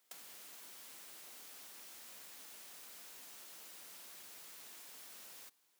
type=noise with ADSR envelope; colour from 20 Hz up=white; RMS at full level=-44 dBFS; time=0.11-5.5 s; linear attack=5 ms; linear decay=11 ms; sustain=-10 dB; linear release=18 ms; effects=white hiss -75 dBFS RMS until 5.79 s + high-pass 200 Hz 12 dB/octave